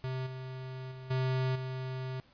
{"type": "tone with level steps", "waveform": "square", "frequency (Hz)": 130, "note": "C3", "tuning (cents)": -11, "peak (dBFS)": [-34, -40, -44, -29, -36], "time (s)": [0.04, 2.2], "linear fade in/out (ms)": 0, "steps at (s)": [0.26, 0.91, 1.1, 1.55], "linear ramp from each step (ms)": 10, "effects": ["pink hiss -63 dBFS RMS until 2.33 s", "resampled to 11025 Hz"]}